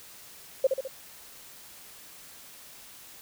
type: tone with echo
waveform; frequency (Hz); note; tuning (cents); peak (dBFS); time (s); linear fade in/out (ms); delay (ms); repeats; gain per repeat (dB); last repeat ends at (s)
sine; 531; C5; +25; -17; 0.64-0.67; 5; 69; 3; -5; 0.877
effects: white hiss -49 dBFS RMS until 3.21 s